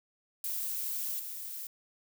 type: noise with level steps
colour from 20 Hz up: violet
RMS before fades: -35 / -41 dBFS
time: 0.44-1.67 s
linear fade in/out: 2 ms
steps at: 1.19 s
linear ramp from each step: 10 ms
effects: none